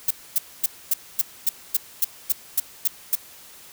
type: noise bursts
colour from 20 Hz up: violet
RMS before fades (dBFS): -19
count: 12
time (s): 0.08-3.154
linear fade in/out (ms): 5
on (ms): 27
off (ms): 250
effects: white hiss -46 dBFS RMS until 3.72 s